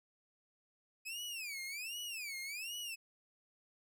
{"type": "tone with vibrato", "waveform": "sawtooth", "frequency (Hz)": 2500, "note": "D#7", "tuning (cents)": 8, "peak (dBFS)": -38, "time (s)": [1.05, 2.96], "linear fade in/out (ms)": 20, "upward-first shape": "sine", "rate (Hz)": 1.3, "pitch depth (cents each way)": 280, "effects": []}